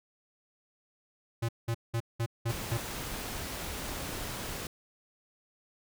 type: tone bursts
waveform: square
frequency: 115.7 Hz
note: A#2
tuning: 13 cents flat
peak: -29 dBFS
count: 6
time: 1.42-2.778 s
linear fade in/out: 10 ms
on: 68 ms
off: 190 ms
type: noise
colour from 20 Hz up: pink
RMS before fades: -38 dBFS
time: 2.49-4.67 s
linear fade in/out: 2 ms
effects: none